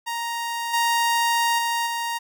sawtooth tone with level steps, 934 Hz, A#5, 3 cents sharp, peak -22 / -15 / -18 / -21 dBFS, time 0.06-2.19 s, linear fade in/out 20 ms, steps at 0.73 / 1.58 / 1.86 s, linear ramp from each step 10 ms, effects none

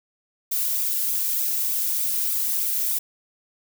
violet noise with flanger, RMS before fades -24 dBFS, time 0.51-2.99 s, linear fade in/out 10 ms, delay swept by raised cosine 0.81 to 2.11 ms, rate 3.3 Hz, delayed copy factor +0.5, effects none

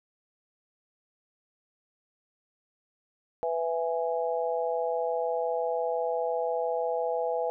harmonic tone, 165.8 Hz, E3, 10 cents sharp, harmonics 3 / 4 / 5, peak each -29 / -31 / -33 dBFS, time 3.43-7.5 s, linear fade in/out 0 ms, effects none

